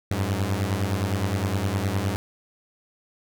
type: beating tone pair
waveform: sawtooth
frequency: 93 / 102.7 Hz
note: F#2 / G#2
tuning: +9 / -19 cents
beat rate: 9.7 Hz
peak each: -22 dBFS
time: 0.11-2.16 s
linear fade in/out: 0 ms
effects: none